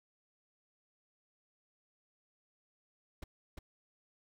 brown noise with echo, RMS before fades -43 dBFS, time 3.22-3.24 s, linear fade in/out 5 ms, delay 350 ms, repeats 1, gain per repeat -2 dB, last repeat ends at 3.59 s, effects none

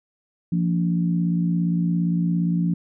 harmonic tone, 57.4 Hz, A#1, 26 cents flat, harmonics 3 / 4 / 5, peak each -19 / -31 / -29 dBFS, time 0.52-2.74 s, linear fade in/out 5 ms, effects none

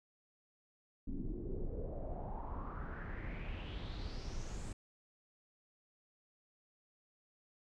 brown noise with low-pass filter sweep, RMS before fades -42 dBFS, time 1.07-4.73 s, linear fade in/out 5 ms, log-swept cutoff 250 to 8400 Hz, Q 4.7, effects none

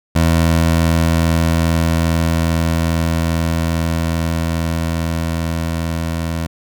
20% pulse tone with level ramp, 82.41 Hz, E2, in tune, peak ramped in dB -6 to -14 dBFS, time 0.15-6.47 s, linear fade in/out 10 ms, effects none

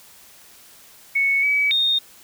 sine tone with pitch steps, 2213 / 2281 / 3685 Hz, C#7 / C#7 / A#7, -3 / +49 / -21 cents, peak -16 dBFS, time 1.15-1.99 s, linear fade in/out 10 ms, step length 280 ms, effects white hiss -48 dBFS RMS until 2.23 s

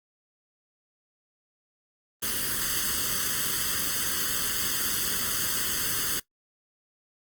white noise with comb filter, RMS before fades -28 dBFS, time 2.22-6.2 s, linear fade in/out 10 ms, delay 0.63 ms, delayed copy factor +0.85, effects noise-tail reverb RT60 0.1 s tail -19 dB re dry + Opus 24 kbps

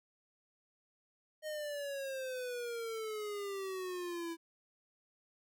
square exponential sweep, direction down, 622.3 to 329.6 Hz, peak -39 dBFS, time 1.42-4.37 s, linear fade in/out 50 ms, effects none

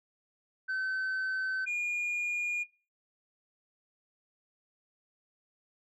sine tone pair in turn, 1531 / 2430 Hz, G6 / D#7, -41 / -42 cents, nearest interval minor sixth, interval 799 cents, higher second, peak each -28 dBFS, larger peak neither, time 0.68-1.66 / 1.66-2.64 s, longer neither, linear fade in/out 20 ms, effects noise-tail reverb RT60 0.3 s tail -17 dB re dry + tanh soft clip ceiling -29 dBFS

